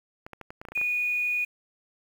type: clicks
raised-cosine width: 0.5 ms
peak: -25 dBFS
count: 10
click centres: 0.265 / 0.333 / 0.413 / 0.505 / 0.615 / 0.652 / 0.686 / 0.72 / 0.776 / 0.814 s
type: tone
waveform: sine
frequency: 2462 Hz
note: D#7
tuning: 19 cents flat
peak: -24 dBFS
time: 0.75-1.45 s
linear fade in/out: 10 ms
effects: 8-bit